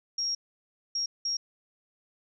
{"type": "tone bursts at uneven times", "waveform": "sine", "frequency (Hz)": 5588, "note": "F8", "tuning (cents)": 0, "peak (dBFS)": -27, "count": 3, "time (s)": [[0.18, 0.35], [0.95, 1.06], [1.25, 1.37]], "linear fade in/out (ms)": 5, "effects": []}